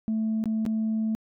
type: tone with dropouts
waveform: sine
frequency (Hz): 220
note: A3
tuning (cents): 0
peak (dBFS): -22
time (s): 0.08-1.15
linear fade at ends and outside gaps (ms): 0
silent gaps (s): 0.44-0.457 / 0.653-0.663
effects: tanh soft clip ceiling -21 dBFS

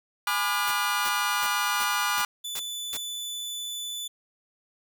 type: chord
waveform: sawtooth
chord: G# diminished seventh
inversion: none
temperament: just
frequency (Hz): 830.6 / 996.7 / 1196.1 / 1435.3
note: G#5 / B5 / D6 / F6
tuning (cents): 0 / +16 / +31 / +47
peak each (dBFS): -29 / -27 / -25 / -25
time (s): 0.27-2.25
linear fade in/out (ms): 2
type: noise bursts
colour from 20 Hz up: white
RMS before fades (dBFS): -34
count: 7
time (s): 0.67-2.972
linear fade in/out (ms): 5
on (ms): 46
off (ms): 330
type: tone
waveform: sawtooth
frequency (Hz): 3488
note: A7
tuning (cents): -16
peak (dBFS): -29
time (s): 2.44-4.08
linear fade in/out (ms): 10
effects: none

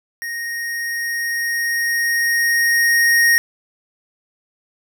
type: tone with level ramp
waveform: square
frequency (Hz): 1864.7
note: A#6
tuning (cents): 0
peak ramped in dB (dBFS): -25 to -11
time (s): 0.22-3.38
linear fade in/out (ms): 0
effects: none

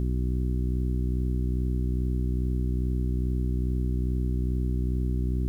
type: harmonic tone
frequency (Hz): 62.4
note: B1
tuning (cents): +19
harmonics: 1 / 2 / 3 / 4 / 5 / 6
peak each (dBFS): -25 / -31 / -35 / -37 / -39 / -41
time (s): 0-5.48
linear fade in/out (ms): 0
effects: 10-bit

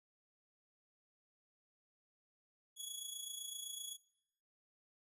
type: tone with amplitude modulation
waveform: 15% pulse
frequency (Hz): 3360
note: G#7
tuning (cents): +19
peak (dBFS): -34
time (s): 2.76-3.98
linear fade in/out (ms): 50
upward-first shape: sine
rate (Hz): 27.8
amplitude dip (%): 60
effects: noise-tail reverb RT60 0.8 s tail -21 dB re dry + resampled to 32000 Hz

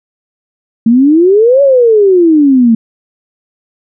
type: exponential two-way sweep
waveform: sine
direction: up then down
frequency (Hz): 221.2 to 570 to 221.2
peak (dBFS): -3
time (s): 0.86-2.75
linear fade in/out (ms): 5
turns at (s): 1.62
effects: none

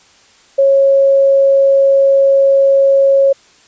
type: tone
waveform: sine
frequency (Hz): 548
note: C#5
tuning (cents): -20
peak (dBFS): -6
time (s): 0.58-3.33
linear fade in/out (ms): 10
effects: white hiss -47 dBFS RMS until 3.67 s + resampled to 16000 Hz

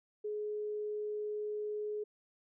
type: tone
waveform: sine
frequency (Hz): 421.1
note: G#4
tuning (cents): +24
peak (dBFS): -35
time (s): 0.24-2.04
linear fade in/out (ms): 10
effects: none

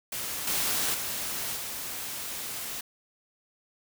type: noise with level steps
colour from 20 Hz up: white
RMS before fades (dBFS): -34 / -28 / -33 / -36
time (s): 0.12-2.81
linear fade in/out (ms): 5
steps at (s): 0.47 / 0.94 / 1.56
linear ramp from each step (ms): 5
effects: none

